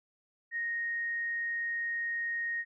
sine tone, 1864.7 Hz, A#6, in tune, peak -31 dBFS, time 0.51-2.65 s, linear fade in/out 50 ms, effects none

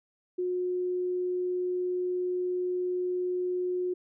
sine tone, 361.7 Hz, F#4, 39 cents flat, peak -27 dBFS, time 0.38-3.94 s, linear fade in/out 10 ms, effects none

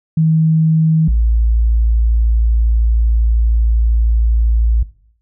sine tone pair in turn, 159.5 / 56.39 Hz, D#3 / A1, +43 / +43 cents, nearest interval octave + tritone, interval 1800 cents, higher first, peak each -9 / -10 dBFS, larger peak first, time 0.17-1.08 / 1.08-4.83 s, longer second, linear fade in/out 5 ms, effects noise-tail reverb RT60 0.6 s tail -17 dB re dry

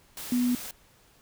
sine tone in noise, 246.1 Hz, B3, 6 cents flat, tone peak -22 dBFS, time 0.32-0.55 s, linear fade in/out 2 ms, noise white, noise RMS -39 dBFS, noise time 0.17-0.71 s, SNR +14 dB, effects pink hiss -60 dBFS RMS until 1.21 s

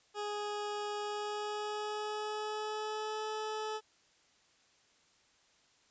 20% pulse tone with pitch glide, 415.6 to 432 Hz, G#4 to A4, +1 to -32 cents, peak -31 dBFS, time 0.14-3.81 s, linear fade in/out 50 ms, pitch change +67 cents, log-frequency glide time 0.98-3.25 s, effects white hiss -68 dBFS RMS until 5.9 s + resampled to 16000 Hz

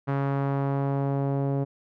sawtooth tone with low-pass filter sweep, 138.59 Hz, C#3, in tune, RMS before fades -26 dBFS, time 0.07-1.65 s, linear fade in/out 20 ms, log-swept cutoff 1400 to 580 Hz, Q 1.2, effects none

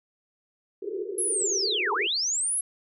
pink band-pass noise, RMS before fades -33 dBFS, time 0.82-2.07 s, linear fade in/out 5 ms, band 360 to 450 Hz, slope 96 dB/octave
sine linear two-way sweep, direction down then up, 11175 to 830.6 to 11175 Hz, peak -24 dBFS, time 1.18-2.61 s, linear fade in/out 5 ms, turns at 1.93 s
effects none

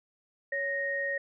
sine tone pair together, 556.6 / 1864.7 Hz, C#5 / A#6, +7 / 0 cents, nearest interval octave + major sixth, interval 2093 cents, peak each -34 / -30 dBFS, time 0.52-1.18 s, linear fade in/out 5 ms, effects none

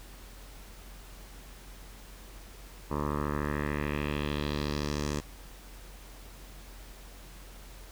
10% pulse tone with low-pass filter sweep, 73.5 Hz, D2, 2 cents sharp, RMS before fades -32 dBFS, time 2.9-5.21 s, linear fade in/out 20 ms, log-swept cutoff 1000 to 7300 Hz, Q 2.5, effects added 45 Hz sine -47 dBFS peak until 7.91 s + pink hiss -52 dBFS RMS until 7.91 s

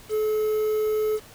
triangle tone with quantisation, 430 Hz, A4, 40 cents flat, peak -19 dBFS, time 0.09-1.2 s, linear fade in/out 50 ms, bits 7, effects pink hiss -48 dBFS RMS until 1.34 s

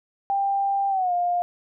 sine tone with pitch glide, 792 to 705.6 Hz, G5 to F5, +18 to +18 cents, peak -20 dBFS, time 0.3-1.42 s, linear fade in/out 0 ms, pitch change -200 cents, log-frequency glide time 0.89-1.13 s, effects none

